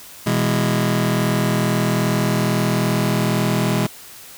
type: chord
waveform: sawtooth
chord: E major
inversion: second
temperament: just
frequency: 123.61 / 164.81 / 206 Hz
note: B2 / E3 / G#3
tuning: +2 / 0 / -14 cents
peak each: -17 dBFS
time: 0.26-3.87 s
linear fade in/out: 10 ms
effects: white hiss -40 dBFS RMS until 4.37 s